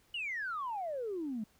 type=exponential sweep; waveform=sine; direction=down; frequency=2975 to 205.4 Hz; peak=-34 dBFS; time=0.14-1.44 s; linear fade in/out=5 ms; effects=tanh soft clip ceiling -30 dBFS + pink hiss -68 dBFS RMS until 1.59 s